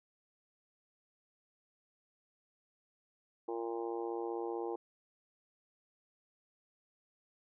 harmonic tone, 115.6 Hz, A#2, 14 cents flat, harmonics 3 / 4 / 5 / 6 / 7 / 8 / 9, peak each -39 / -40 / -52 / -52 / -44 / -51 / -53 dBFS, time 3.48-4.76 s, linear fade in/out 5 ms, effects none

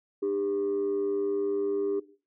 sine tone pair together, 299.9 / 400.3 Hz, D4 / G4, +36 / +36 cents, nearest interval perfect fourth, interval 500 cents, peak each -31 / -25 dBFS, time 0.22-2 s, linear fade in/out 10 ms, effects noise-tail reverb RT60 0.4 s tail -18 dB re dry + tanh soft clip ceiling -22 dBFS

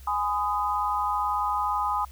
sine chord, G# minor, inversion none, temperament equal with one note detuned, 830.6 / 1012.6 / 1244.5 Hz, G#5 / B5 / D#6, 0 / +43 / 0 cents, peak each -28 dBFS, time 0.07-2.05 s, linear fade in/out 5 ms, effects added 66 Hz sine -43 dBFS peak until 2.11 s + white hiss -55 dBFS RMS until 2.11 s

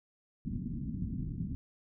white low-pass noise, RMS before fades -37 dBFS, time 0.45-1.55 s, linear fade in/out 0 ms, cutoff 260 Hz, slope 48 dB/octave, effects none

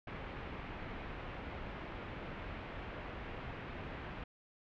pink low-pass noise, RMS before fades -45 dBFS, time 0.07-4.24 s, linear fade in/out 5 ms, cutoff 2700 Hz, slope 24 dB/octave, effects none

